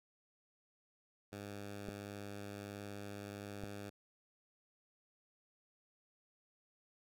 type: tone with vibrato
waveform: 10% pulse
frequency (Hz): 101.5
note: G#2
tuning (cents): -39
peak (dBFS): -37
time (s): 1.32-3.9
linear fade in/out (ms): 10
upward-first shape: triangle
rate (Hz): 19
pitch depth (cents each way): 12
type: clicks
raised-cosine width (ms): 2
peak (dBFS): -29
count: 2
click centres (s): 1.887 / 3.637
effects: none